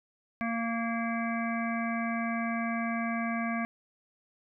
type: harmonic tone with a mistuned harmonic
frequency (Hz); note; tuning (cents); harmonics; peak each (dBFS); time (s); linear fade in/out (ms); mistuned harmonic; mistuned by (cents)
230; A#3; -23; 1 / 3 / 5 / 7 / 9 / 10; -31 / -36 / -38 / -39 / -41 / -41; 0.41-3.65; 0; 7; +24
effects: none